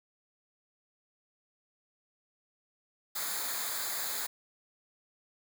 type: noise with comb filter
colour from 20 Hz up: white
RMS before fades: -35 dBFS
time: 3.15-4.27 s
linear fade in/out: 10 ms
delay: 0.35 ms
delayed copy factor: -0.75
effects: none